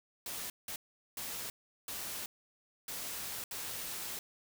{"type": "noise bursts at uneven times", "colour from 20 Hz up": "white", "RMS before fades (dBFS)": -41, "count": 6, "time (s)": [[0.26, 0.5], [0.68, 0.76], [1.17, 1.5], [1.88, 2.26], [2.88, 3.44], [3.51, 4.19]], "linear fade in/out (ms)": 2, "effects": []}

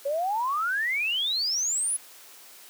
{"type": "exponential sweep", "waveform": "sine", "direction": "up", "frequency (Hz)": [543, 10610], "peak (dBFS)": -24, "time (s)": [0.05, 1.97], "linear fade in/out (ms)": 10, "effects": ["white hiss -49 dBFS RMS until 2.69 s", "high-pass 300 Hz 12 dB/octave"]}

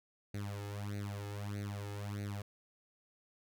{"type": "tone with flanger", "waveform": "sawtooth", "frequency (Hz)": 101.9, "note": "G#2", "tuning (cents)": -32, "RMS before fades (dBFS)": -41, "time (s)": [0.34, 2.42], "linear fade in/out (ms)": 5, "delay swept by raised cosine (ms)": [0.47, 2.37], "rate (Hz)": 1.6, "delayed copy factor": 0.9, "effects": []}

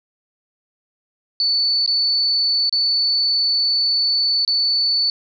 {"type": "tone with dropouts", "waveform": "sine", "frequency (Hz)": 4481, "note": "C#8", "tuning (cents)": 18, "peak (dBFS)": -15, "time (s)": [1.4, 5.1], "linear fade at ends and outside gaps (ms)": 1, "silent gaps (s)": [[1.862, 1.876], [2.695, 2.726], [4.45, 4.477]], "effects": []}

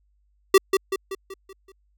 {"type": "tone with echo", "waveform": "square", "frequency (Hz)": 386.7, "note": "G4", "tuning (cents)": -24, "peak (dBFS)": -11, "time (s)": [0.54, 0.58], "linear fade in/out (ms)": 5, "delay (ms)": 190, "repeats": 6, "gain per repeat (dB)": -6, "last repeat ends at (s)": 1.72, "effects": ["added 50 Hz sine -62 dBFS peak until 1.97 s"]}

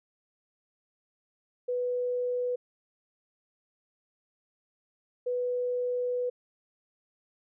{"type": "tone bursts at uneven times", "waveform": "sine", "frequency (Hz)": 493.9, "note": "B4", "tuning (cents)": 0, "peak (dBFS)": -27, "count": 2, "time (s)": [[1.68, 2.56], [5.26, 6.3]], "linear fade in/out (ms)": 10, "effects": []}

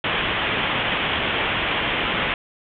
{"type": "low-pass noise", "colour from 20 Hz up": "white", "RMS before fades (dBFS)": -23, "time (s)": [0.04, 2.34], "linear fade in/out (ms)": 2, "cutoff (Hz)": 3400, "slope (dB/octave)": 96, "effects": []}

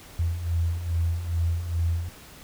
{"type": "beating tone pair", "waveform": "sine", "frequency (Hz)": [82.41, 84.81], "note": ["E2", "E2"], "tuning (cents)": [0, 50], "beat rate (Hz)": 2.4, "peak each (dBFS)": [-30, -24], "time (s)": [0.19, 2.09], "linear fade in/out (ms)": 5, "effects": ["pink hiss -47 dBFS RMS until 2.43 s"]}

